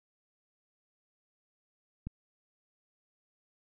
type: click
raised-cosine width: 5 ms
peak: -25 dBFS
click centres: 2.07 s
effects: none